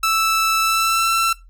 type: tone with pitch glide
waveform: sawtooth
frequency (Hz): 1318.5 to 1340.8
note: E6 to E6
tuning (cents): 0 to +29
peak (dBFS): -12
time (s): 0.03-1.33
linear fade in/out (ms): 5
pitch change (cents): +29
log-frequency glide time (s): 0.61-1.1
effects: noise-tail reverb RT60 0.2 s tail -19 dB re dry + added 42 Hz sine -42 dBFS peak until 1.49 s